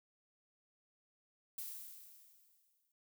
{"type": "noise with exponential decay", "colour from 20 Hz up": "violet", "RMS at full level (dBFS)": -43, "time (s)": [1.58, 2.92], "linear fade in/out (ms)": 2, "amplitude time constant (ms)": 290, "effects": []}